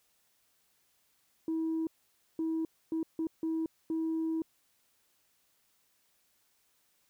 sine tone bursts at uneven times, 322.9 Hz, E4, 36 cents flat, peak -28 dBFS, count 6, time 1.48-1.87 / 2.39-2.65 / 2.92-3.03 / 3.19-3.27 / 3.43-3.66 / 3.9-4.42 s, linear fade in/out 2 ms, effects tanh soft clip ceiling -27 dBFS + white hiss -72 dBFS RMS until 7.09 s

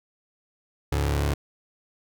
sawtooth tone pair together, 71.4 / 106.98 Hz, D2 / A2, -48 / -48 cents, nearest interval perfect fifth, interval 700 cents, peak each -19 / -24 dBFS, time 0.92-1.34 s, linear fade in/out 5 ms, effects none

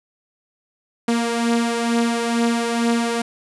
sawtooth beating tone pair, 233.1 / 235.3 Hz, A#3 / A#3, 0 / +16 cents, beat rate 2.2 Hz, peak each -15 / -20 dBFS, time 1.08-3.22 s, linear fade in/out 5 ms, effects resampled to 24000 Hz + 7-bit

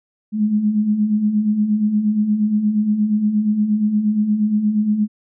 sine beating tone pair, 204.6 / 213.1 Hz, G#3 / G#3, -26 / +45 cents, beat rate 8.5 Hz, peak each -23 / -15 dBFS, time 0.32-5.08 s, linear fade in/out 50 ms, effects none

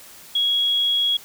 sine tone, 3322 Hz, G#7, in tune, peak -17 dBFS, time 0.35-1.17 s, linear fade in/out 5 ms, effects white hiss -44 dBFS RMS until 1.24 s

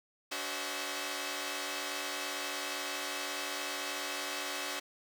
5% pulse tone cluster, 287.3 / 375.6 / 525 / 643 Hz, D4 / F#4 / C5 / E5, -38 / +26 / +6 / -43 cents, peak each -30 dBFS, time 0.31-4.8 s, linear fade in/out 10 ms, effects none

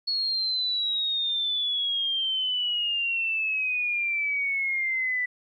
sine exponential sweep, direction down, 4366 to 1975.5 Hz, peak -24 dBFS, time 0.07-5.26 s, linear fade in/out 10 ms, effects 11-bit

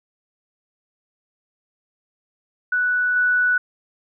sine tone with level steps, 1480 Hz, F#6, in tune, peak -17 / -15 dBFS, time 2.72-3.58 s, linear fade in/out 5 ms, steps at 3.16 s, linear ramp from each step 2 ms, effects none

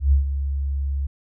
sine tone with ADSR envelope, 69.3 Hz, C#2, in tune, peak -11 dBFS, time 0-1.07 s, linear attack 120 ms, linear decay 120 ms, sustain -10 dB, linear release 9 ms, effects none

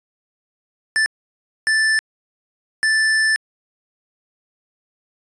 square tone bursts at uneven times, 1760 Hz, A6, in tune, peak -15 dBFS, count 3, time 0.96-1.06 / 1.67-1.99 / 2.83-3.36 s, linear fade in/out 0 ms, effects resampled to 22050 Hz

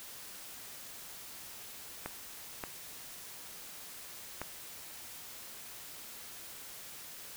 clicks, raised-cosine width 0.5 ms, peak -22 dBFS, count 3, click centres 2.06 / 2.638 / 4.416 s, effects white hiss -48 dBFS RMS until 7.36 s

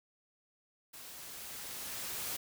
white noise with level ramp, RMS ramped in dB -50 to -38 dBFS, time 0.93-2.37 s, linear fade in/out 10 ms, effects none

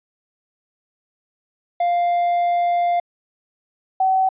triangle / sine tone pair in turn, 698.5 / 759.3 Hz, F5 / F#5, 0 / +45 cents, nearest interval minor second, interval 145 cents, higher second, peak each -14 dBFS, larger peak neither, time 1.8-3 / 4-4.29 s, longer first, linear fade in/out 5 ms, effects resampled to 8000 Hz

